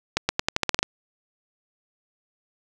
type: accelerating click train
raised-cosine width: 0.2 ms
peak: -3 dBFS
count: 10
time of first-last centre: 0.17-0.829 s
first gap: 120 ms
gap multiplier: 0.87
effects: none